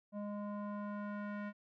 square tone with low-pass filter sweep, 206 Hz, G#3, 14 cents flat, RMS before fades -42 dBFS, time 0.12-1.53 s, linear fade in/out 50 ms, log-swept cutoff 770 to 1800 Hz, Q 2.1, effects none

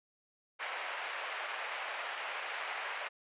white band-pass noise, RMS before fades -40 dBFS, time 0.59-3.09 s, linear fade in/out 20 ms, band 570 to 2600 Hz, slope 24 dB/octave, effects resampled to 8000 Hz

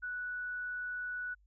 sine tone, 1477 Hz, F#6, 3 cents flat, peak -36 dBFS, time 0.02-1.35 s, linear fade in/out 20 ms, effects added 50 Hz sine -63 dBFS peak until 1.46 s

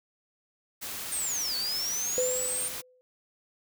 white noise, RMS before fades -37 dBFS, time 0.81-2.82 s, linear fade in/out 20 ms
sine linear two-way sweep, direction down then up, 8910 to 4403 to 8910 Hz, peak -29 dBFS, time 1.11-2.69 s, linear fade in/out 20 ms, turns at 1.56 s
sine tone with exponential decay, 505 Hz, B4, 39 cents sharp, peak -23 dBFS, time 2.18-3.01 s, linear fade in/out 0 ms, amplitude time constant 180 ms
effects none

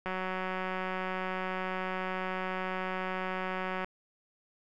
click train, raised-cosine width 0.5 ms, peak -20 dBFS, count 705, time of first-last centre 0.06-3.845 s, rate 186 Hz, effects none

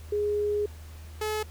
sine / sawtooth tone pair in turn, 415.3 / 428.7 Hz, G#4 / A4, 0 / -45 cents, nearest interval minor second, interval 55 cents, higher second, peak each -24 dBFS, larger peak neither, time 0.12-0.66 / 1.21-1.43 s, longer first, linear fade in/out 5 ms, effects added 78 Hz sine -41 dBFS peak until 1.5 s + pink hiss -53 dBFS RMS until 1.5 s

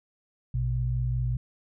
sine tone pair together, 58.27 / 123.47 Hz, A#1 / B2, 0 / 0 cents, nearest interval octave + minor second, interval 1300 cents, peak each -29 / -26 dBFS, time 0.54-1.37 s, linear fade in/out 5 ms, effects none

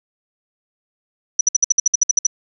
sine tone bursts, 5920 Hz, F#8, in tune, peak -9 dBFS, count 12, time 1.39-2.268 s, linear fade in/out 5 ms, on 20 ms, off 58 ms, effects none

